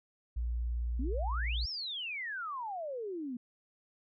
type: tone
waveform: sine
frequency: 59 Hz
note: A#1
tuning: 22 cents sharp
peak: -31 dBFS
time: 0.36-1.66 s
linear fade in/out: 10 ms
type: exponential two-way sweep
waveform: sine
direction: up then down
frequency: 233.1 to 5588 to 233.1 Hz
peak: -36 dBFS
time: 0.99-3.37 s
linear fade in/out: 5 ms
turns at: 1.68 s
effects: none